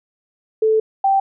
sine tone pair in turn, 438.1 / 780.6 Hz, A4 / G5, -7 / -8 cents, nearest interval minor seventh, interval 999 cents, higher second, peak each -12 / -12 dBFS, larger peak neither, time 0.62-0.8 / 1.04-1.2 s, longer first, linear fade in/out 5 ms, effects none

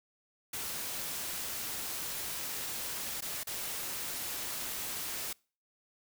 white noise with dropouts, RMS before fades -38 dBFS, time 0.53-5.33 s, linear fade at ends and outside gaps 5 ms, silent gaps 3.208-3.221 / 3.434-3.47 s, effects noise-tail reverb RT60 0.4 s tail -26 dB re dry

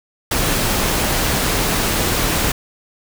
pink noise, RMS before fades -18 dBFS, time 0.31-2.52 s, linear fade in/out 5 ms, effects none

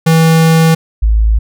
square / sine tone pair in turn, 162.4 / 54.29 Hz, E3 / A1, -26 / -22 cents, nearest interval octave + perfect fifth, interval 1896 cents, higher first, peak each -6 dBFS, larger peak neither, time 0.06-0.75 / 1.02-1.39 s, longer first, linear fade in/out 10 ms, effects none

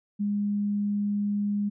sine tone, 204.8 Hz, G#3, 24 cents flat, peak -24 dBFS, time 0.19-1.7 s, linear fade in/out 20 ms, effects none

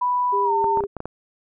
sine tone with pitch glide, 987.8 to 905.8 Hz, B5 to A#5, 0 to -50 cents, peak -18 dBFS, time 0.01-0.81 s, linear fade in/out 10 ms, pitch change -150 cents, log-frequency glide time 0.44-0.53 s
sine tone, 401.9 Hz, G4, 43 cents sharp, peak -23 dBFS, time 0.32-0.87 s, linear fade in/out 20 ms
clicks, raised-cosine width 1 ms, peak -16 dBFS, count 7, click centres 0.643 / 0.773 / 0.806 / 0.838 / 0.967 / 1.004 / 1.056 s
effects none

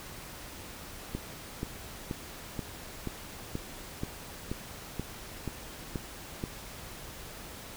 click train, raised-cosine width 3 ms, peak -20 dBFS, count 12, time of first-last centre 1.15-6.438 s, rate 2.08 Hz, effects pink hiss -45 dBFS RMS until 7.76 s

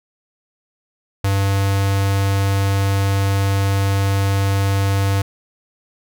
square tone with notch filter, 98.4 Hz, G2, 7 cents sharp, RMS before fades -17 dBFS, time 1.24-5.22 s, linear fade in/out 5 ms, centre 220 Hz, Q 1.1, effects none

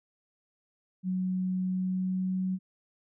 sine tone with pitch glide, 185 to 186.61 Hz, F#3 to F#3, 0 to +15 cents, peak -27 dBFS, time 1.03-2.59 s, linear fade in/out 50 ms, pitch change +15 cents, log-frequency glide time 1.64-2.45 s, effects none

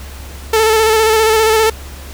sawtooth tone with vibrato, 440 Hz, A4, in tune, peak -5 dBFS, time 0.53-1.7 s, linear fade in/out 5 ms, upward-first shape square, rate 15 Hz, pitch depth 27 cents each way, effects added 69 Hz sine -29 dBFS peak until 2.13 s + pink hiss -35 dBFS RMS until 2.13 s

